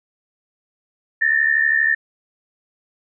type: tone pair together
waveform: sine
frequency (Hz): 1760 / 1832.5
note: A6 / A#6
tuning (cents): 0 / -30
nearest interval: minor second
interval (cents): 70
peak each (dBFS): -17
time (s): 1.21-1.95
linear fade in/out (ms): 10
effects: none